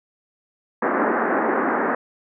pink band-pass noise, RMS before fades -21 dBFS, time 0.82-1.95 s, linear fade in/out 5 ms, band 220 to 1800 Hz, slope 48 dB/octave, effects none

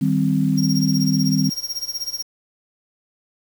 sine chord, C minor, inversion first, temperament equal, 155.56 / 196 / 261.6 Hz, Eb3 / G3 / C4, 0 / 0 / 0 cents, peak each -20 dBFS, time 0.01-1.5 s, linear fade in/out 10 ms
45% pulse tone with tremolo, 5588 Hz, F8, in tune, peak -22 dBFS, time 0.57-2.23 s, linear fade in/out 20 ms, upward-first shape sine, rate 16 Hz, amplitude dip 90%
effects 7-bit

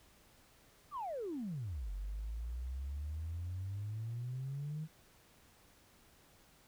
sine exponential two-way sweep, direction down then up, 1244.5 to 46.25 to 159.6 Hz, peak -37 dBFS, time 0.91-4.88 s, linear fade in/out 50 ms, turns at 1.91 s, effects tanh soft clip ceiling -34 dBFS + pink hiss -65 dBFS RMS until 6.67 s

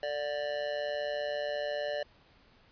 square tone with amplitude modulation, 587.3 Hz, D5, in tune, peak -29 dBFS, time 0.03-2.03 s, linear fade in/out 2 ms, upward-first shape sine, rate 141 Hz, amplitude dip 75%, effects pink hiss -62 dBFS RMS until 2.71 s + resampled to 11025 Hz

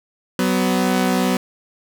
sawtooth tone pair together, 187.44 / 250.2 Hz, F#3 / B3, +23 / +23 cents, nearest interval perfect fourth, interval 500 cents, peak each -15 dBFS, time 0.39-1.37 s, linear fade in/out 2 ms, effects none

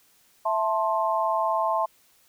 sine chord, A minor, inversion second, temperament just, 660 / 880 / 1056 Hz, E5 / A5 / C6, +2 / 0 / +16 cents, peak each -26 dBFS, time 0.45-1.86 s, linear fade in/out 10 ms, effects white hiss -61 dBFS RMS until 2.28 s

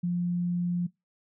sine tone, 175.6 Hz, F3, 10 cents sharp, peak -25 dBFS, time 0.03-0.87 s, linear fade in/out 10 ms, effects noise-tail reverb RT60 0.2 s tail -22 dB re dry

